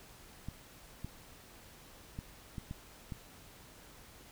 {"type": "clicks", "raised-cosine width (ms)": 5, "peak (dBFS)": -28, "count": 6, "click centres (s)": [0.486, 1.046, 2.189, 2.582, 2.711, 3.122], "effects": ["pink hiss -56 dBFS RMS until 4.31 s"]}